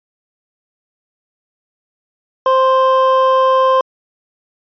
triangle tone pair together, 524 / 1046.5 Hz, C5 / C6, +2 / 0 cents, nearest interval octave, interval 1198 cents, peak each -10 dBFS, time 2.46-3.81 s, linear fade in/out 2 ms, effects resampled to 11025 Hz

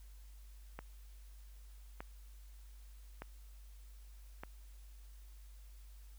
click train, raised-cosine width 0.5 ms, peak -29 dBFS, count 4, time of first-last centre 0.79-4.435 s, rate 0.823 Hz, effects added 50 Hz sine -52 dBFS peak until 6.18 s + white hiss -68 dBFS RMS until 6.18 s

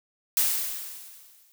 blue noise with exponential decay, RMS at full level -21 dBFS, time 0.37-1.52 s, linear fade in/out 0 ms, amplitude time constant 250 ms, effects none

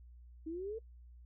sine exponential sweep, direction up, 310.8 to 461.2 Hz, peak -38 dBFS, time 0.46-0.79 s, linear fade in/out 10 ms, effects noise-tail reverb RT60 0.1 s tail -21 dB re dry + added 60 Hz sine -53 dBFS peak until 1.25 s

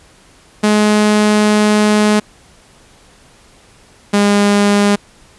sawtooth tone pair in turn, 210.9 / 203.7 Hz, G#3 / G#3, +27 / -33 cents, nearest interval minor second, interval 60 cents, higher first, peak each -5 dBFS, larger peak neither, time 0.63-2.2 / 4.13-4.96 s, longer first, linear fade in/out 10 ms, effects pink hiss -46 dBFS RMS until 5.38 s + resampled to 24000 Hz

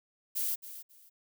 violet noise with echo, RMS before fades -32 dBFS, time 0.35-0.56 s, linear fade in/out 20 ms, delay 270 ms, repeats 2, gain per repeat -13 dB, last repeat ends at 1.1 s, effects none

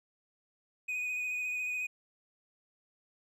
triangle tone with vibrato, 2489 Hz, D#7, in tune, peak -31 dBFS, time 0.88-1.87 s, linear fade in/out 10 ms, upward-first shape sine, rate 14 Hz, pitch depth 21 cents each way, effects none

